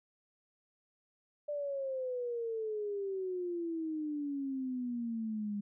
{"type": "exponential sweep", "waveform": "sine", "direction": "down", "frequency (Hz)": [593, 202], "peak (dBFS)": -34, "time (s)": [1.48, 5.61], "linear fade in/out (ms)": 10, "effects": []}